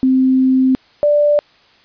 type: tone pair in turn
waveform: sine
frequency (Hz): 260.6 / 588.4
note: C4 / D5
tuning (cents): -7 / +3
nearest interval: octave + major second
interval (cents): 1410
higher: second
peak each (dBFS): -9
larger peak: neither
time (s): 0.03-0.75 / 1.03-1.39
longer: first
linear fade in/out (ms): 0
effects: white hiss -50 dBFS RMS until 1.84 s + resampled to 11025 Hz